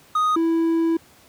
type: tone pair in turn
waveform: triangle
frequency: 1244.5 / 329.6 Hz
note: D#6 / E4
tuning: 0 / 0 cents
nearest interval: octave + major seventh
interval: 2300 cents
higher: first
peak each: -15 dBFS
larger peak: neither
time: 0.15-0.36 / 0.36-0.97 s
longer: second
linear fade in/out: 5 ms
effects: pink hiss -52 dBFS RMS until 1.28 s + high-pass 80 Hz 12 dB/octave